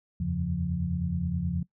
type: tone cluster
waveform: sine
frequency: 81.1 / 90.6 / 137 / 173.6 Hz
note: E2 / F#2 / C#3 / F3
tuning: -28 / -36 / -20 / -10 cents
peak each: -33 / -35 / -34 / -29 dBFS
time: 0.2-1.63 s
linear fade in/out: 5 ms
effects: noise-tail reverb RT60 0.1 s tail -20 dB re dry